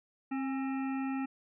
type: harmonic tone with a mistuned harmonic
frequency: 266.7 Hz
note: C4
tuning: 33 cents sharp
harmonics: 1 / 3 / 5 / 7 / 9 / 10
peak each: -32 / -42 / -46 / -49 / -51 / -52 dBFS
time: 0.31-1.26 s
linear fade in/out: 10 ms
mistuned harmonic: 3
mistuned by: +38 cents
effects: none